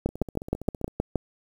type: two click trains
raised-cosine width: 2 ms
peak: -10 / -23 dBFS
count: 8 / 13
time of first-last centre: 0.06-1.157 / 0.09-0.879 s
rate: 6.38 / 15.2 Hz
effects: 8-bit